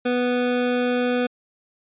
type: tone pair together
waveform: square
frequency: 246.5 / 493.9 Hz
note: B3 / B4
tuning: -3 / 0 cents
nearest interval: octave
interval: 1203 cents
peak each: -23 dBFS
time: 0.05-1.27 s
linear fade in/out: 10 ms
effects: resampled to 8000 Hz